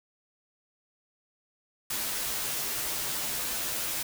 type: noise with comb filter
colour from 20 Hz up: white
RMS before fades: -32 dBFS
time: 1.9-4.03 s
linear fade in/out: 5 ms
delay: 11 ms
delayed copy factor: -0.8
effects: none